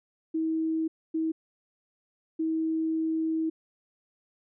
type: tone bursts at uneven times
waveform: sine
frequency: 320.8 Hz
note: E4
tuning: 47 cents flat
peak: -25 dBFS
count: 3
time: 0.34-0.88 / 1.14-1.32 / 2.39-3.5 s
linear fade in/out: 10 ms
effects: none